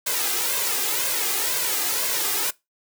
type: noise with flanger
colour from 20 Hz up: white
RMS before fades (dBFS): -24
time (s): 0.06-2.51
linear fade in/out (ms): 10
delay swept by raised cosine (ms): 1.9 to 2.49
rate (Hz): 2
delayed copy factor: +0.75
effects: noise-tail reverb RT60 0.2 s tail -21 dB re dry + high-pass 200 Hz 12 dB/octave